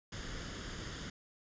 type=noise with comb filter; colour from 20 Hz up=pink; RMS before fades=-43 dBFS; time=0.12-1.1 s; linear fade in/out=5 ms; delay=0.6 ms; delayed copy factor=+0.55; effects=resampled to 16000 Hz